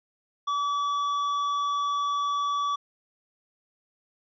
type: tone with tanh clipping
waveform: sine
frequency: 1147 Hz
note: D6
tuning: 41 cents flat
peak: -26 dBFS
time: 0.47-2.76 s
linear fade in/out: 10 ms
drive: 9 dB
effects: resampled to 16000 Hz